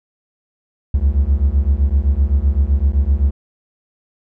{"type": "beating tone pair", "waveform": "triangle", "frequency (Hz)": [65.8, 73.6], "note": ["C2", "D2"], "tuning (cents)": [10, 4], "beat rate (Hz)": 7.8, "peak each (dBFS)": -13, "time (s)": [0.94, 3.31], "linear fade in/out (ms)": 5, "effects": []}